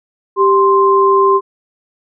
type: tone pair together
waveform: sine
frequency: 392 / 1046.5 Hz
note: G4 / C6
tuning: 0 / 0 cents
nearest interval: octave + perfect fourth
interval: 1700 cents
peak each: -10 dBFS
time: 0.36-1.41 s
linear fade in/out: 50 ms
effects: none